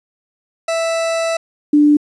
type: tone pair in turn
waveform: 40% pulse / sine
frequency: 659.3 / 295.3 Hz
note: E5 / D4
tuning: 0 / +10 cents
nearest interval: octave + major second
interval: 1390 cents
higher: first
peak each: -15 / -7 dBFS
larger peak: second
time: 0.68-1.37 / 1.73-1.97 s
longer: first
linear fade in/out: 5 ms
effects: resampled to 22050 Hz + 8-bit